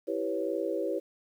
sine chord, C# half-diminished seventh, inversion first, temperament equal, 329.6 / 392 / 493.9 / 554.4 Hz, E4 / G4 / B4 / C#5, 0 / 0 / 0 / 0 cents, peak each -34 dBFS, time 0.07-1 s, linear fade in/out 20 ms, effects 10-bit

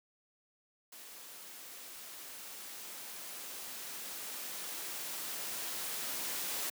white noise with level ramp, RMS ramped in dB -51 to -37 dBFS, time 0.92-6.7 s, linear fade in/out 5 ms, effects high-pass 200 Hz 12 dB/octave

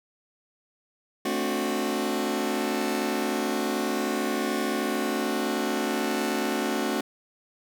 sawtooth chord, D dominant seventh, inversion second, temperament just, 220.2 / 264.3 / 293.7 / 367.1 Hz, A3 / C4 / D4 / F#4, +2 / +18 / 0 / -14 cents, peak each -27 / -27 / -28 / -26 dBFS, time 1.25-7.01 s, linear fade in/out 5 ms, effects none

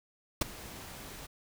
pink noise with ADSR envelope, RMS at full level -26 dBFS, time 0.41-1.27 s, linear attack 6 ms, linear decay 15 ms, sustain -20 dB, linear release 14 ms, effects none

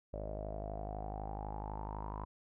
sawtooth tone with low-pass filter sweep, 52 Hz, G#1, 3 cents sharp, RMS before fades -42 dBFS, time 0.13-2.25 s, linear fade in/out 5 ms, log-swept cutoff 590 to 1000 Hz, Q 9.1, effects none

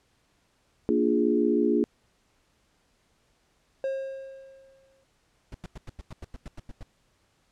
sine chord, Bb dominant seventh, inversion none, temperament equal, 233.1 / 293.7 / 349.2 / 415.3 Hz, Bb3 / D4 / F4 / Ab4, 0 / 0 / 0 / 0 cents, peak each -26 dBFS, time 0.89-1.84 s, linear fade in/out 0 ms
triangle tone with exponential decay, 537 Hz, C5, 45 cents sharp, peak -23 dBFS, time 3.84-5.04 s, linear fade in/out 1 ms, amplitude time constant 260 ms
brown noise bursts, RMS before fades -38 dBFS, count 12, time 5.52-6.831 s, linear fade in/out 2 ms, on 24 ms, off 93 ms
effects pink hiss -68 dBFS RMS until 7.51 s + low-pass 9000 Hz 12 dB/octave

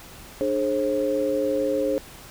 sine tone cluster, 297.9 / 423.3 / 535 Hz, D4 / G#4 / C5, +25 / +33 / +38 cents, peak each -27 / -27 / -23 dBFS, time 0.41-1.98 s, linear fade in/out 0 ms, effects pink hiss -44 dBFS RMS until 2.3 s

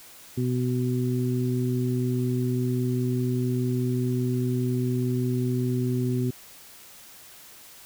harmonic tone, 124.9 Hz, B2, 20 cents sharp, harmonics 1 / 2 / 3, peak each -25 / -27 / -31 dBFS, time 0.37-6.31 s, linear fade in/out 10 ms, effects white hiss -48 dBFS RMS until 7.85 s

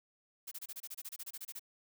blue noise bursts, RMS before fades -44 dBFS, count 16, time 0.47-1.595 s, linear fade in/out 10 ms, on 45 ms, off 27 ms, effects none

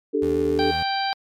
sine chord, D suspended fourth, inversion none, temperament equal with one note detuned, 293.7 / 394.5 / 440 Hz, D4 / G4 / A4, 0 / +11 / 0 cents, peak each -24 / -24 / -22 dBFS, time 0.13-0.72 s, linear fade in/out 20 ms
25% pulse tone with vibrato, 81.3 Hz, E2, 23 cents flat, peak -27 dBFS, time 0.22-0.83 s, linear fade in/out 5 ms, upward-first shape triangle, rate 7.2 Hz, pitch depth 48 cents each way
harmonic tone, 784 Hz, G5, in tune, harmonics 1 / 2 / 3 / 4 / 5 / 6, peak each -23 / -30 / -34 / -34 / -33 / -31 dBFS, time 0.59-1.13 s, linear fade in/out 0 ms
effects MP3 96 kbps

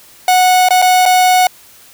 45% pulse tone with dropouts, 735 Hz, F#5, 12 cents flat, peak -7 dBFS, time 0.28-1.47 s, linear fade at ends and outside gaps 2 ms, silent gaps 0.687-0.706 / 0.818-0.823 / 1.055-1.06 s, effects white hiss -42 dBFS RMS until 1.93 s

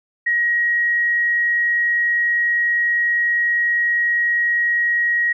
sine tone, 1895 Hz, A#6, 28 cents sharp, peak -15 dBFS, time 0.26-5.33 s, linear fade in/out 10 ms, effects none

